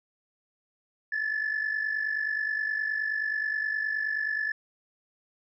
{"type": "tone pair together", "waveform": "sine", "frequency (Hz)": [1725, 1774.5], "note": ["A6", "A6"], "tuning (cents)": [-35, 14], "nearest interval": "unison", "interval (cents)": 49, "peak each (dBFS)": [-27, -31], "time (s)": [1.12, 4.52], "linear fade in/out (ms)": 5, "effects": ["tanh soft clip ceiling -22 dBFS"]}